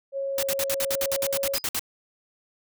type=tone with pitch glide; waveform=sine; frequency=548 to 551.8 Hz; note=C#5 to C#5; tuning=-20 to -8 cents; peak=-26 dBFS; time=0.12-1.58 s; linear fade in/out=50 ms; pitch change=+12 cents; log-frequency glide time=0.96-1.36 s
type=noise bursts; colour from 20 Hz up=white; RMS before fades=-27 dBFS; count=14; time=0.38-1.794 s; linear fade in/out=2 ms; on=49 ms; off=56 ms
type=tone with exponential decay; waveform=sine; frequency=4978 Hz; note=D#8; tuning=in tune; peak=-24 dBFS; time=1.55-1.66 s; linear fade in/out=2 ms; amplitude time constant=22 ms
effects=none